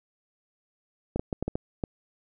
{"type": "clicks", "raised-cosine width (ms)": 2, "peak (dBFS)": -15, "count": 7, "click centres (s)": [1.16, 1.195, 1.328, 1.426, 1.48, 1.555, 1.838], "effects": []}